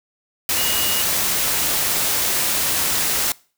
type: tone in noise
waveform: sine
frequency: 2879 Hz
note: F#7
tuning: 48 cents flat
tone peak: -25 dBFS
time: 0.58-1.02 s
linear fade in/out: 2 ms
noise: white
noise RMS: -20 dBFS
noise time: 0.49-3.32 s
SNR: -8 dB
effects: noise-tail reverb RT60 0.4 s tail -23 dB re dry